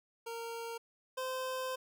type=tone pair in turn; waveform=25% pulse; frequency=461.9 / 516.6 Hz; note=A#4 / C5; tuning=-16 / -22 cents; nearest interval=major second; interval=194 cents; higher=second; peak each=-36 / -32 dBFS; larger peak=second; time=0.26-0.78 / 1.17-1.76 s; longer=second; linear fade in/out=10 ms; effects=none